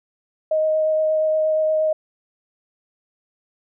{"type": "tone with vibrato", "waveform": "sine", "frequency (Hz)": 625, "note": "D#5", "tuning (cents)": 8, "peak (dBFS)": -16, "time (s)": [0.51, 1.93], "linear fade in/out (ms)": 5, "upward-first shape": "sine", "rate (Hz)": 8.5, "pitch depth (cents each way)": 9, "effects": []}